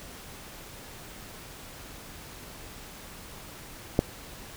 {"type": "click", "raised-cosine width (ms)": 2, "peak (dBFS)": -6, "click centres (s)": 3.991, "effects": ["pink hiss -45 dBFS RMS until 4.56 s"]}